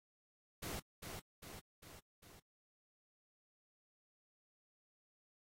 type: noise with echo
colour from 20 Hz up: pink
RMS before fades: -45 dBFS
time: 0.62-0.8 s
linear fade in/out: 10 ms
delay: 400 ms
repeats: 4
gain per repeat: -4 dB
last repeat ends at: 2.4 s
effects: AAC 48 kbps